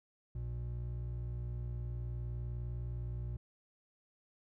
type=tone pair together; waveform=triangle; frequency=60.08 / 119.6 Hz; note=B1 / A#2; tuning=-47 / +45 cents; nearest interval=octave; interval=1192 cents; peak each=-38 / -38 dBFS; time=0.35-3.37 s; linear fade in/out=5 ms; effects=none